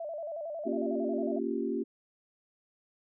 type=tone with vibrato; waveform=sine; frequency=630 Hz; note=D#5; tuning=21 cents sharp; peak=-35 dBFS; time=0-1.39 s; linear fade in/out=5 ms; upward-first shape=square; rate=11 Hz; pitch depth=97 cents each way
type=chord; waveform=sine; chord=G half-diminished seventh; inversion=first; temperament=equal; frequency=233.1 / 277.2 / 349.2 / 392 Hz; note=Bb3 / Db4 / F4 / G4; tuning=0 / 0 / 0 / 0 cents; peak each=-35 dBFS; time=0.65-1.84 s; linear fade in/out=20 ms
effects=none